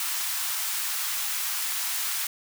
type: high-pass noise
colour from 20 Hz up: white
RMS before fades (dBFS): -29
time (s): 0-2.27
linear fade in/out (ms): 2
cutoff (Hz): 890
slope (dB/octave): 24
effects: none